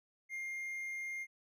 triangle tone, 2117 Hz, C7, 20 cents sharp, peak -37 dBFS, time 0.29-1.27 s, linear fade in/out 50 ms, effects none

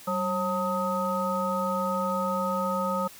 harmonic tone with a mistuned harmonic, 180 Hz, F#3, 47 cents flat, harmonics 1 / 3 / 5 / 7, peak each -31 / -30 / -33 / -29 dBFS, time 0.07-3.08 s, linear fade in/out 10 ms, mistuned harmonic 1, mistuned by +110 cents, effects white hiss -48 dBFS RMS until 3.19 s

